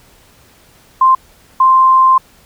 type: tone bursts at uneven times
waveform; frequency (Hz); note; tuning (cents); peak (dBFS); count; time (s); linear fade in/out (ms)
sine; 1046.5; C6; 0; -5; 2; 1.01-1.15 / 1.6-2.18; 5
effects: pink hiss -47 dBFS RMS until 2.45 s